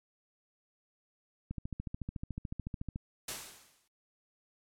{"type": "click train", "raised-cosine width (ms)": 5, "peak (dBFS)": -25, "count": 21, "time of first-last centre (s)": [1.51, 2.959], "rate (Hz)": 13.8}
{"type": "noise with exponential decay", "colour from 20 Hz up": "white", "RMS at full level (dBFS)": -35, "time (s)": [3.28, 3.88], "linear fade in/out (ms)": 5, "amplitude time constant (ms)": 130}
{"effects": ["low-pass 11000 Hz 12 dB/octave", "MP3 96 kbps"]}